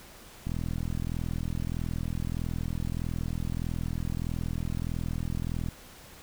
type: click train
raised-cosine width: 5 ms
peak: -20 dBFS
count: 218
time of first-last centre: 0.47-5.686 s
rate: 41.6 Hz
effects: pink hiss -50 dBFS RMS until 6.22 s